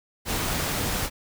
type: noise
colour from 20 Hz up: pink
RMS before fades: -27 dBFS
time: 0.25-1.1 s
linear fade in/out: 50 ms
effects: none